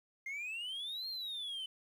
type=exponential two-way sweep; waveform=sine; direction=up then down; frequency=2093 to 4274 to 3011 Hz; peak=-36 dBFS; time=0.26-1.66 s; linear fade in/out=5 ms; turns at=1.08 s; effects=tanh soft clip ceiling -38 dBFS + 11-bit